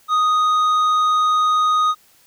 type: tone with tanh clipping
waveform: sine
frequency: 1244.5 Hz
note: D#6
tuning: in tune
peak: -15 dBFS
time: 0.08-1.95 s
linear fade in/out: 50 ms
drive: 7 dB
effects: white hiss -54 dBFS RMS until 2.26 s